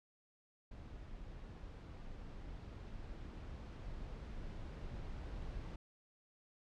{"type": "noise with level ramp", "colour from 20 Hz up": "brown", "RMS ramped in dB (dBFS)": [-51, -45], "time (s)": [0.71, 5.76], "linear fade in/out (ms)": 5, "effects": ["low-pass 5000 Hz 12 dB/octave"]}